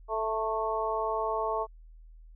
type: harmonic tone with a mistuned harmonic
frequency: 219.8 Hz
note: A3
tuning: 2 cents flat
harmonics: 2 / 3 / 4 / 5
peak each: -33 / -33 / -33 / -33 dBFS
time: 0.08-1.67 s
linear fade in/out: 50 ms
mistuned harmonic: 4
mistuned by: +21 cents
effects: added 40 Hz sine -48 dBFS peak until 2.35 s